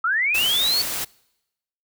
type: linear sweep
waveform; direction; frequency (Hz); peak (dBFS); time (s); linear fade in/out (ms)
sine; up; 1269 to 4532; -18; 0.04-0.82; 5
type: noise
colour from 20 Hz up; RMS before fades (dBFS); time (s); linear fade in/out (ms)
white; -27; 0.34-1.05; 10
effects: noise-tail reverb RT60 0.9 s tail -25 dB re dry